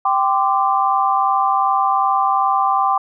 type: chord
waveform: sine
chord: G suspended fourth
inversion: none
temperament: equal with one note detuned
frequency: 784 / 1032.1 / 1174.7 Hz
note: G5 / C6 / D6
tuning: 0 / -24 / 0 cents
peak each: -17 / -19 / -18 dBFS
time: 0.05-2.98 s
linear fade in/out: 5 ms
effects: none